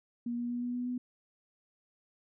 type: tone with pitch steps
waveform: sine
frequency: 238.3 / 240.2 / 242.2 / 244.2 / 246.1 / 248.1 Hz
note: A#3 / B3 / B3 / B3 / B3 / B3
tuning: +38 / -48 / -34 / -19 / -6 / +8 cents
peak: -32 dBFS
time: 0.26-0.98 s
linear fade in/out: 5 ms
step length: 120 ms
effects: none